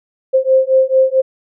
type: beating tone pair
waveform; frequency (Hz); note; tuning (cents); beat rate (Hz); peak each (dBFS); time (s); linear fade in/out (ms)
sine; 523.3 / 527.8; C5 / C5; 0 / +15; 4.5; -12; 0.33-1.22; 20
effects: none